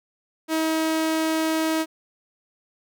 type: tone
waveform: sawtooth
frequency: 319 Hz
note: D#4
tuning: 43 cents sharp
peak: -17 dBFS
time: 0.48-1.86 s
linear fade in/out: 50 ms
effects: none